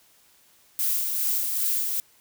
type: noise with tremolo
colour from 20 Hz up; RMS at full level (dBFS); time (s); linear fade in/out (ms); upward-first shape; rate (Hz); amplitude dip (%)
violet; -24; 0.79-2; 0; sine; 2.5; 35
effects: white hiss -59 dBFS RMS until 2.2 s